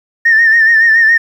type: tone with vibrato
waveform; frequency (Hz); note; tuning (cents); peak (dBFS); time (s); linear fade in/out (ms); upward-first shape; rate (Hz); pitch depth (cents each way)
sine; 1811; A6; +49; -4; 0.25-1.18; 10; sine; 7.1; 55
effects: tanh soft clip ceiling -1 dBFS + 7-bit